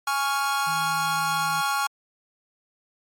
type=chord; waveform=45% pulse; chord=Db major; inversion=second; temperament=equal; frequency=830.6 / 1108.7 / 1396.9 Hz; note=Ab5 / Db6 / F6; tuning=0 / 0 / 0 cents; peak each=-27 dBFS; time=0.07-1.87 s; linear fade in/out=5 ms
type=tone; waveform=sine; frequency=160 Hz; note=D#3; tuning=49 cents sharp; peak=-36 dBFS; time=0.66-1.62 s; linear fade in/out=20 ms
effects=MP3 64 kbps